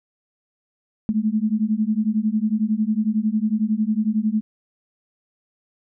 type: beating tone pair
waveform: sine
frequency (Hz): 210.3 / 221.3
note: G#3 / A3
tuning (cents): +22 / +10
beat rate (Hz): 11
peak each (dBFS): -21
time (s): 1.09-4.41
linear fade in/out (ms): 0
effects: none